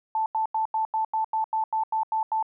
sine tone bursts, 880 Hz, A5, in tune, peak -22 dBFS, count 12, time 0.15-2.427 s, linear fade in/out 2 ms, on 110 ms, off 87 ms, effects none

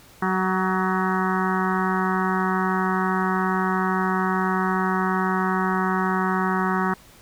harmonic tone with a mistuned harmonic, 187.4 Hz, F#3, 22 cents sharp, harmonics 1 / 2 / 4 / 5 / 6 / 7 / 8 / 9 / 10, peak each -24 / -28 / -30 / -29 / -28 / -30 / -31 / -35 / -34 dBFS, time 0.22-6.94 s, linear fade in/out 5 ms, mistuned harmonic 7, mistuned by -35 cents, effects pink hiss -50 dBFS RMS until 7.21 s

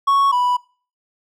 triangle tone pair in turn, 1108.7 / 985.6 Hz, C#6 / B5, 0 / -4 cents, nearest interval major second, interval 204 cents, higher first, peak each -10 / -13 dBFS, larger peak first, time 0.07-0.32 / 0.32-0.57 s, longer neither, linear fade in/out 10 ms, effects noise-tail reverb RT60 0.4 s tail -22 dB re dry

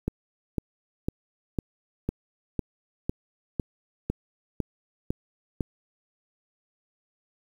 click train, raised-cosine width 3 ms, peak -13 dBFS, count 12, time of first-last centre 0.08-5.608 s, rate 1.99 Hz, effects 8-bit

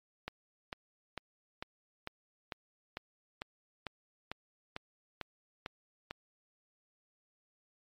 click train, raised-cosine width 0.3 ms, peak -22 dBFS, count 14, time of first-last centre 0.28-6.11 s, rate 2.23 Hz, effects MP3 64 kbps

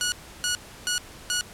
10% pulse tone bursts, 1458 Hz, F#6, 26 cents flat, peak -15 dBFS, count 4, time 0.01-1.41 s, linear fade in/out 0 ms, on 110 ms, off 320 ms, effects pink hiss -45 dBFS RMS until 1.53 s + low-pass 12000 Hz 12 dB/octave

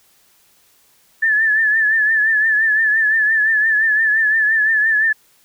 sine tone with vibrato, 1749 Hz, A6, 11 cents flat, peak -12 dBFS, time 1.22-5.13 s, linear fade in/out 10 ms, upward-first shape triangle, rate 5.8 Hz, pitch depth 72 cents each way, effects white hiss -55 dBFS RMS until 5.44 s

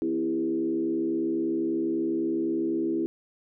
sine tone with frequency modulation, 329.6 Hz, E4, in tune, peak -24 dBFS, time 0.02-3.06 s, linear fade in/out 0 ms, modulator 71.9 Hz, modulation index 0.91, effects none

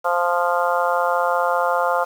harmonic tone, 174.7 Hz, F3, 1 cent sharp, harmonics 3 / 4 / 5 / 6 / 7 / 8, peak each -22 / -23 / -24 / -25 / -25 / -26 dBFS, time 0.04-2.05 s, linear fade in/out 20 ms, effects 7-bit

